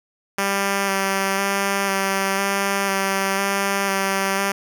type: tone with vibrato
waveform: 5% pulse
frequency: 196 Hz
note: G3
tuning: in tune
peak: -8 dBFS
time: 0.38-4.52 s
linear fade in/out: 5 ms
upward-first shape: square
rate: 1 Hz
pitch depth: 14 cents each way
effects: none